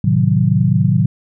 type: chord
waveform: sine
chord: A diminished seventh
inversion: none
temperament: equal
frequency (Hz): 110 / 130.81 / 155.56 / 185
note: A2 / C3 / Eb3 / Gb3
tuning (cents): 0 / 0 / 0 / 0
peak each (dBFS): -16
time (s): 0.04-1.06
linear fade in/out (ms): 5
effects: none